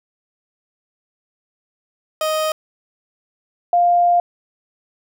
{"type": "tone pair in turn", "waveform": ["30% pulse", "sine"], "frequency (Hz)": [624, 700.4], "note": ["D#5", "F5"], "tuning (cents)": [5, 5], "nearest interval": "major second", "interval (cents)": 200, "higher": "second", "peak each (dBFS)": [-15, -11], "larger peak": "second", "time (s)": [[2.21, 2.52], [3.73, 4.2]], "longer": "second", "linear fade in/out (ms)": 2, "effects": []}